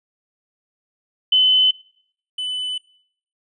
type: tone pair in turn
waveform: sine / triangle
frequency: 3031 / 3003 Hz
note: F#7 / F#7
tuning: +41 / +25 cents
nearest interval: unison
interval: 16 cents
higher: first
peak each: -11 / -21 dBFS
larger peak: first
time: 1.32-1.71 / 2.38-2.78 s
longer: second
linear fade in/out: 5 ms
effects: noise-tail reverb RT60 0.6 s tail -21 dB re dry + resampled to 24000 Hz